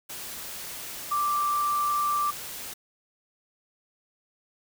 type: tone in noise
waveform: sine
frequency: 1174.7 Hz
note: D6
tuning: in tune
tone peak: -23 dBFS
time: 1.11-2.31 s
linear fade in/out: 10 ms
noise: white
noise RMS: -38 dBFS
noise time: 0.09-2.74 s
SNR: +12 dB
effects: none